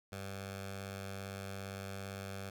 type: tone with notch filter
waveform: 10% pulse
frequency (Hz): 97.6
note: G2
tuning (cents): -7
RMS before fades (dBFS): -44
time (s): 0.12-2.5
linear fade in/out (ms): 5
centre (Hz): 310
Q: 1.1
effects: none